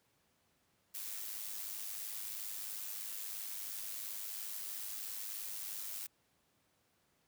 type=noise with amplitude modulation; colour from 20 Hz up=blue; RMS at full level=-41 dBFS; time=0.94-6.07 s; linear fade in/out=10 ms; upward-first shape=sine; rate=103 Hz; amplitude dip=50%; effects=pink hiss -75 dBFS RMS until 7.27 s + high-pass 80 Hz 12 dB/octave